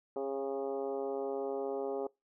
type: harmonic tone with a mistuned harmonic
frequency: 136.5 Hz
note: C#3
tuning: 26 cents flat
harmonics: 2 / 3 / 4 / 5 / 6 / 7 / 8 / 9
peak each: -44 / -36 / -39 / -45 / -45 / -55 / -56 / -55 dBFS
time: 0.16-2.07 s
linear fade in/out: 2 ms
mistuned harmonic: 5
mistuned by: +15 cents
effects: noise-tail reverb RT60 0.2 s tail -24 dB re dry